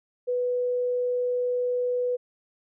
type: tone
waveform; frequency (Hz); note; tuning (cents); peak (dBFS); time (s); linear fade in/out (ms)
sine; 493.9; B4; 0; -23; 0.27-2.17; 20
effects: none